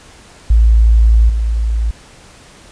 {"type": "tone with level steps", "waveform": "sine", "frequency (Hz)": 55.8, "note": "A1", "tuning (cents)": 25, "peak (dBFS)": [-5, -12], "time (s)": [0.5, 1.91], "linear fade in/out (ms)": 5, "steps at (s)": 1.29, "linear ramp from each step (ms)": 5, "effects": ["pink hiss -41 dBFS RMS until 2.71 s", "resampled to 22050 Hz"]}